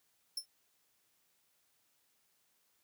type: tone with exponential decay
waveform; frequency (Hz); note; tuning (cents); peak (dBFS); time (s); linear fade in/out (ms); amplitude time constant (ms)
sawtooth; 5350; E8; +25; -30; 0.37-0.46; 5; 19
effects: white hiss -75 dBFS RMS until 2.83 s + high-pass 60 Hz 12 dB/octave